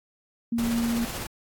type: tone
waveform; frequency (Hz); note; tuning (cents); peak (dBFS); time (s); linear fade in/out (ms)
sine; 233.1; A#3; 0; -23; 0.52-1.05; 5
type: noise with tremolo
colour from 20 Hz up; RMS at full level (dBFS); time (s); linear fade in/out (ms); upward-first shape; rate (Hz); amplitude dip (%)
pink; -32; 0.58-1.27; 5; triangle; 16; 40
effects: AAC 64 kbps